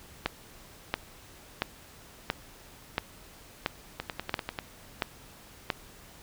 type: two click trains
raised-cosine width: 0.3 ms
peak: -10 / -16 dBFS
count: 9 / 7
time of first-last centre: 0.26-5.702 / 4-4.588 s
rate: 1.47 / 10.2 Hz
effects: pink hiss -52 dBFS RMS until 6.22 s